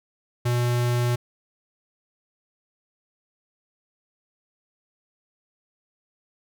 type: tone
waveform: square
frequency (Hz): 121.4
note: B2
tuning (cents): -29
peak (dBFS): -21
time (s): 0.45-1.16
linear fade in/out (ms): 10
effects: none